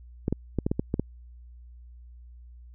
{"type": "clicks", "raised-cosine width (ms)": 3, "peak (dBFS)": -12, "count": 8, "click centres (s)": [0.281, 0.326, 0.587, 0.665, 0.715, 0.795, 0.941, 0.996], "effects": ["added 60 Hz sine -45 dBFS peak until 2.74 s"]}